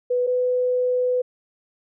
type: tone pair in turn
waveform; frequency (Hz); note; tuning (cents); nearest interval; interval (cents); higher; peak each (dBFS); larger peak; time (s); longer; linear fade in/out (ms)
sine; 494.5 / 499.7; B4 / B4; +2 / +20; unison; 18; second; -18; neither; 0.1-0.27 / 0.27-1.22; second; 10
effects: none